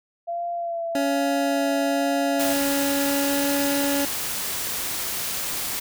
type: tone with vibrato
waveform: sine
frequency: 681 Hz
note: F5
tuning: 44 cents flat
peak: -25 dBFS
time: 0.27-2.54 s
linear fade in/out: 20 ms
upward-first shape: sine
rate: 1.2 Hz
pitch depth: 27 cents each way
type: tone with pitch glide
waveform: 25% pulse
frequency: 280 to 281.9 Hz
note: C#4 to C#4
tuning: +18 to +29 cents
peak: -18 dBFS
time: 0.95-4.05 s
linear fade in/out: 2 ms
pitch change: +11 cents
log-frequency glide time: 2.95-3.47 s
type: noise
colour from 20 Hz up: white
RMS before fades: -28 dBFS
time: 2.39-5.8 s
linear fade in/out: 10 ms
effects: none